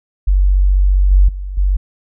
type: tone with level steps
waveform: sine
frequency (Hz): 47.41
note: F#1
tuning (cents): +43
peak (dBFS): -8 / -5 / -21 / -10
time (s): 0.27-1.77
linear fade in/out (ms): 10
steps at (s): 1.11 / 1.28 / 1.57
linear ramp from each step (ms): 10
effects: none